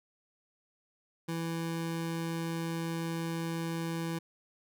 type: tone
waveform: 25% pulse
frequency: 165.6 Hz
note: E3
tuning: 8 cents sharp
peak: -29 dBFS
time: 1.28-4.19 s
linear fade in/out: 10 ms
effects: none